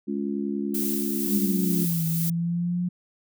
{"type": "harmonic tone", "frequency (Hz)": 70.4, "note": "C#2", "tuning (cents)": 27, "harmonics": [3, 4, 5], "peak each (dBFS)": [-28, -30, -32], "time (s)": [0.07, 1.86], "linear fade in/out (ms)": 20}
{"type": "noise with tremolo", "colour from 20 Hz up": "violet", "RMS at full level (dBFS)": -29, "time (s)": [0.74, 2.3], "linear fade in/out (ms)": 5, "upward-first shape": "sine", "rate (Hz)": 2.1, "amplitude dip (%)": 35}
{"type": "exponential two-way sweep", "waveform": "sine", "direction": "down then up", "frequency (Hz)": [207.7, 162.5, 178.9], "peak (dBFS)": -23, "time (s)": [1.27, 2.89], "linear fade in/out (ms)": 10, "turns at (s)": 2.04}
{"effects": []}